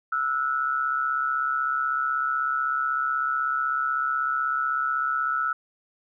sine tone pair together, 1318.5 / 1454.6 Hz, E6 / F#6, 0 / -30 cents, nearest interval major second, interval 170 cents, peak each -24 / -28 dBFS, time 0.12-5.53 s, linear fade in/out 5 ms, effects none

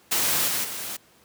white noise with level steps, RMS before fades -23 / -26 / -33 dBFS, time 0.11-0.97 s, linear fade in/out 10 ms, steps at 0.47 / 0.63 s, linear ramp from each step 20 ms, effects pink hiss -57 dBFS RMS until 1.24 s + high-pass 100 Hz 12 dB/octave

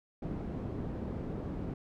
white low-pass noise, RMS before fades -38 dBFS, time 0.22-1.74 s, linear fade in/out 5 ms, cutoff 280 Hz, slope 12 dB/octave, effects none

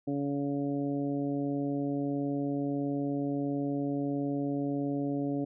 harmonic tone, 141.5 Hz, C#3, 36 cents sharp, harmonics 1 / 2 / 3 / 4 / 5, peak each -37 / -30 / -39 / -40 / -44 dBFS, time 0.07-5.45 s, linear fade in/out 10 ms, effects none

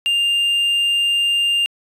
triangle tone, 2800 Hz, F7, 4 cents sharp, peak -13 dBFS, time 0.06-1.66 s, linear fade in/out 0 ms, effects resampled to 32000 Hz

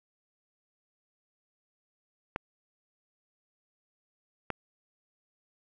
clicks, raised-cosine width 0.5 ms, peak -16 dBFS, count 2, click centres 2.361 / 4.503 s, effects none

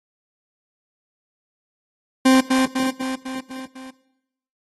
40% pulse tone with echo, 261.6 Hz, C4, in tune, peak -10 dBFS, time 2.25-2.41 s, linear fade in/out 10 ms, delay 250 ms, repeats 6, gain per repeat -4 dB, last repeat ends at 3.91 s, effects noise-tail reverb RT60 0.9 s tail -19 dB re dry + AAC 32 kbps

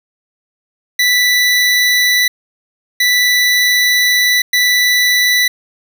25% pulse tone bursts at uneven times, 1975.5 Hz, B6, in tune, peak -6 dBFS, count 3, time 0.99-2.28 / 3-4.42 / 4.53-5.48 s, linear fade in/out 5 ms, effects none

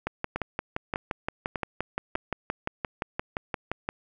two click trains, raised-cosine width 0.5 ms, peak -14 / -13 dBFS, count 4 / 23, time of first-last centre 0.36-2.156 / 0.07-3.889 s, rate 1.67 / 5.76 Hz, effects none

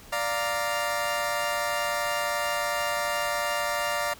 20% pulse chord, Bb major, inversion first, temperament equal, 587.3 / 698.5 / 932.3 Hz, D5 / F5 / Bb5, 0 / 0 / 0 cents, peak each -24 / -26 / -27 dBFS, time 0.12-4.14 s, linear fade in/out 10 ms, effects pink hiss -49 dBFS RMS until 4.19 s

